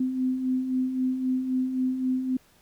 sine beating tone pair, 254.1 / 257.9 Hz, B3 / C4, +49 / -25 cents, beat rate 3.8 Hz, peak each -33 / -24 dBFS, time 0-2.37 s, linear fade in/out 5 ms, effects pink hiss -60 dBFS RMS until 2.61 s

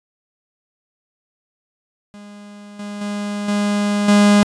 45% pulse tone with level steps, 205.4 Hz, G#3, 19 cents flat, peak -36 / -27 / -22 / -16 / -9 dBFS, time 2.14-4.43 s, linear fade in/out 0 ms, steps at 2.79 / 3.01 / 3.48 / 4.08 s, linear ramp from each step 5 ms, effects resampled to 22050 Hz

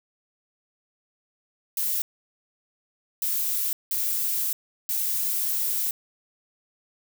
violet noise bursts at uneven times, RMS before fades -26 dBFS, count 4, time 1.77-2.02 / 3.22-3.73 / 3.91-4.53 / 4.89-5.91 s, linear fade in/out 2 ms, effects none

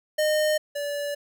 square tone pair in turn, 612 / 577.7 Hz, D#5 / D5, -29 / -29 cents, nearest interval minor second, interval 100 cents, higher first, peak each -21 / -28 dBFS, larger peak first, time 0.18-0.58 / 0.75-1.15 s, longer neither, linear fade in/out 10 ms, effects none

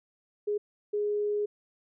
sine tone bursts at uneven times, 415.3 Hz, G#4, in tune, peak -26 dBFS, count 2, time 0.47-0.58 / 0.93-1.46 s, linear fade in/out 10 ms, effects none

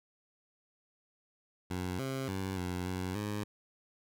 15% pulse tone with pitch steps, 90.9 / 133.6 / 95.6 / 90.1 / 92.3 / 104.1 Hz, F#2 / C3 / G2 / F#2 / F#2 / G#2, -30 / +36 / -43 / -45 / -4 / +5 cents, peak -28 dBFS, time 1.7-3.44 s, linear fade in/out 10 ms, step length 290 ms, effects none

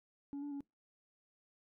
sine tone with pitch steps, 282.4 / 289.1 / 281.3 Hz, C#4 / D4 / C#4, +32 / -27 / +26 cents, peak -37 dBFS, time 0.33-0.606 s, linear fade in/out 0 ms, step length 92 ms, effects noise-tail reverb RT60 0.2 s tail -25 dB re dry + tanh soft clip ceiling -39 dBFS

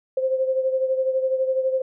sine beating tone pair, 522 / 534 Hz, C5 / C5, -4 / +35 cents, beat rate 12 Hz, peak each -20 / -27 dBFS, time 0.17-1.82 s, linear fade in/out 5 ms, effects none

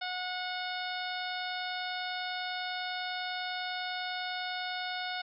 harmonic tone, 730 Hz, F#5, 24 cents flat, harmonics 1 / 2 / 3 / 4 / 5 / 6 / 7, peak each -38 / -39 / -43 / -45 / -41 / -45 / -48 dBFS, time 0.01-5.22 s, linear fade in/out 10 ms, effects none

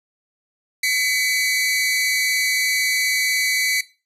sawtooth tone pair together, 2018 / 2261 Hz, B6 / C#7, +37 / +34 cents, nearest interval major second, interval 197 cents, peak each -17 / -18 dBFS, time 0.83-3.81 s, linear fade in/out 5 ms, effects noise-tail reverb RT60 0.3 s tail -18 dB re dry + resampled to 32000 Hz

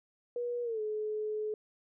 sine tone with pitch glide, 482.6 to 427.5 Hz, B4 to A4, -40 to -50 cents, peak -32 dBFS, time 0.36-1.54 s, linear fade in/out 2 ms, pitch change -210 cents, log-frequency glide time 0.63-0.81 s, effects none

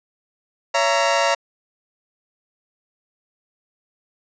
sawtooth chord, A# diminished, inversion first, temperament just, 559.4 / 671.3 / 932.3 Hz, C#5 / E5 / A#5, +16 / +31 / 0 cents, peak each -17 dBFS, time 0.74-1.35 s, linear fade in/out 10 ms, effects resampled to 16000 Hz

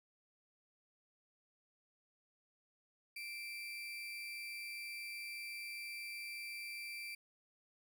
35% pulse tone with amplitude modulation, 2349 Hz, D7, in tune, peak -40 dBFS, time 3.16-7.15 s, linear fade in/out 5 ms, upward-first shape sine, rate 226 Hz, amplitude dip 40%, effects none

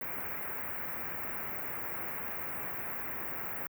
white band-stop noise, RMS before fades -38 dBFS, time 0.01-3.67 s, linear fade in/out 2 ms, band 2300 to 15000 Hz, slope 48 dB/octave, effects high-pass 60 Hz 12 dB/octave

